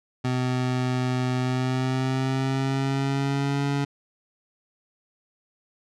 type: tone with pitch glide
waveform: 25% pulse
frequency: 126.9 to 140.8 Hz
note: B2 to C#3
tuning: +47 to +27 cents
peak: -19 dBFS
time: 0.24-3.85 s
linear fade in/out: 10 ms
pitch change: +180 cents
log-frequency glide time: 1.38-3.64 s
effects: low-pass 6000 Hz 12 dB/octave